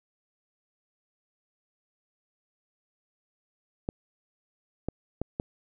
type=clicks; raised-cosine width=2 ms; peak=-16 dBFS; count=4; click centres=3.889 / 4.886 / 5.216 / 5.399 s; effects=none